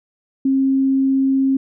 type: tone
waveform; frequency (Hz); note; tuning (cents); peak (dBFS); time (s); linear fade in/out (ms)
sine; 268.4; C4; +44; -13; 0.45-1.57; 5
effects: none